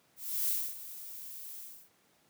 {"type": "noise with ADSR envelope", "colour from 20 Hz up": "violet", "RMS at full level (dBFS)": -30, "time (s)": [0.16, 1.9], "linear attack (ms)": 320, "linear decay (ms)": 260, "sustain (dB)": -15, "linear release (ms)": 300, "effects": ["pink hiss -68 dBFS RMS until 2.29 s", "high-pass 150 Hz 12 dB/octave"]}